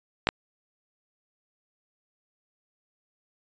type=clicks; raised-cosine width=0.3 ms; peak=-6 dBFS; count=2; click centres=0.271 / 0.289 s; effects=resampled to 16000 Hz